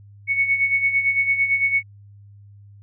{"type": "tone with tremolo", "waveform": "sine", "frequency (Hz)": 2217, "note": "C#7", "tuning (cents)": 0, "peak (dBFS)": -14, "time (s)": [0.27, 1.83], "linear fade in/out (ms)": 50, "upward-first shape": "sine", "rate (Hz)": 8.9, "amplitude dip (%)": 65, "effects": ["added 101 Hz sine -43 dBFS peak until 2.82 s"]}